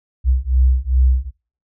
sine beating tone pair, 62.8 / 65.3 Hz, B1 / C2, +30 / -3 cents, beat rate 2.5 Hz, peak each -15 dBFS, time 0.24-1.31 s, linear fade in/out 50 ms, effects noise-tail reverb RT60 0.4 s tail -25 dB re dry

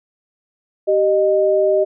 sine tone pair together, 387.8 / 616.4 Hz, G4 / D#5, -19 / -16 cents, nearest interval minor sixth, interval 803 cents, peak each -16 / -14 dBFS, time 0.87-1.85 s, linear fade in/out 20 ms, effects none

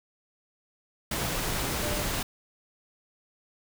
sine tone in noise, 595 Hz, D5, 22 cents sharp, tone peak -35 dBFS, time 1.83-2.03 s, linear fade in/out 5 ms, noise pink, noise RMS -30 dBFS, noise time 1.11-2.23 s, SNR -8 dB, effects none

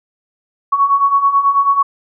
sine beating tone pair, 1108.7 / 1117.9 Hz, C#6 / C#6, 0 / +14 cents, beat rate 9.2 Hz, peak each -16 / -11 dBFS, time 0.72-1.83 s, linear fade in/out 10 ms, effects none

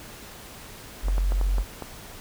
sine tone, 46.25 Hz, F#1, in tune, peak -20 dBFS, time 1.02-1.65 s, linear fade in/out 50 ms
clicks, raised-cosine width 1 ms, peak -19 dBFS, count 6, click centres 1.084 / 1.181 / 1.321 / 1.413 / 1.583 / 1.823 s
effects pink hiss -43 dBFS RMS until 2.2 s

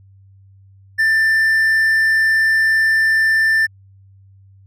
triangle tone, 1779 Hz, A6, 19 cents sharp, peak -10 dBFS, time 0.98-3.67 s, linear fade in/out 20 ms, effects added 97 Hz sine -44 dBFS peak until 4.66 s

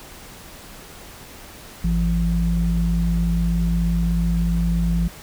sine tone pair together, 53.67 / 170.4 Hz, A1 / F3, -42 / -42 cents, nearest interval octave + minor sixth, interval 2000 cents, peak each -19 dBFS, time 1.84-5.08 s, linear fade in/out 5 ms, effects tanh soft clip ceiling -9 dBFS + pink hiss -41 dBFS RMS until 5.22 s

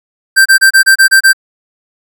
square tone bursts, 1568 Hz, G6, in tune, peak -3 dBFS, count 8, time 0.36-1.332 s, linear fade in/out 20 ms, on 97 ms, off 28 ms, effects none

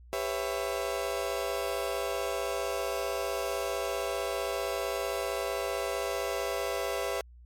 35% pulse chord, C# half-diminished seventh, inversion second, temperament just, 399.1 / 498.9 / 554.4 / 665.2 Hz, G4 / B4 / C#5 / E5, +31 / +17 / 0 / +16 cents, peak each -34 dBFS, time 0.13-7.21 s, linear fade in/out 0 ms, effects added 60 Hz sine -49 dBFS peak until 7.45 s + MP3 64 kbps

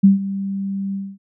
sine tone with ADSR envelope, 196 Hz, G3, in tune, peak -5 dBFS, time 0.03-1.18 s, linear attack 14 ms, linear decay 140 ms, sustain -16 dB, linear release 240 ms, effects none

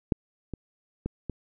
clicks, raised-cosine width 3 ms, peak -9 / -21 / -17 / -19 dBFS, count 4, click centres 0.122 / 0.537 / 1.06 / 1.297 s, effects none

